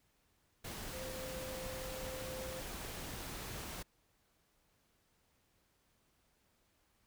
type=tone in noise; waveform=sine; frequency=519 Hz; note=C5; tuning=14 cents flat; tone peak=-45 dBFS; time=0.93-2.61 s; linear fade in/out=10 ms; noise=pink; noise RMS=-45 dBFS; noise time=0.64-3.83 s; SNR=-3 dB; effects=pink hiss -75 dBFS RMS until 7.06 s